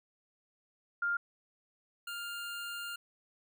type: tone pair in turn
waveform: sine / 25% pulse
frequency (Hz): 1402 / 1402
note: F6 / F6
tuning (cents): +6 / +6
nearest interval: unison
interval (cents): 0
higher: neither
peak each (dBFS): -29 / -35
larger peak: first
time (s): 1.02-1.17 / 2.07-2.96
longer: second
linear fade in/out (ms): 5
effects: none